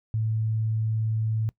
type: tone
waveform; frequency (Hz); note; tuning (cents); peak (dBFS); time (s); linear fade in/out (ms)
sine; 110.3; A2; +5; -23; 0.14-1.49; 0
effects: noise-tail reverb RT60 0.1 s tail -22 dB re dry